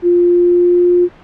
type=tone with pitch glide; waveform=sine; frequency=350.4 to 353.9 Hz; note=F4 to F4; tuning=+6 to +23 cents; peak=-7 dBFS; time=0.02-1.09 s; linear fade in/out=50 ms; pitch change=+17 cents; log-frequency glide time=0.24-0.92 s; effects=pink hiss -40 dBFS RMS until 1.23 s + low-pass 2000 Hz 12 dB/octave